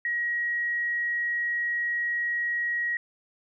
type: tone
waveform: sine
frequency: 1900 Hz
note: A#6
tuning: 33 cents sharp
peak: -25 dBFS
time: 0.05-2.97 s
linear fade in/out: 2 ms
effects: none